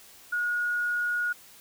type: tone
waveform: sine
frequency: 1445 Hz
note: F#6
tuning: 41 cents flat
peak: -25 dBFS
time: 0.32-1.33 s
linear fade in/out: 10 ms
effects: white hiss -52 dBFS RMS until 1.6 s